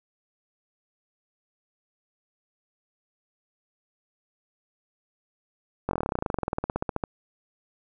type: slowing click train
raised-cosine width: 1 ms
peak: -12 dBFS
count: 28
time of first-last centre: 5.89-7.038 s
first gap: 21 ms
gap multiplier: 1.05
effects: none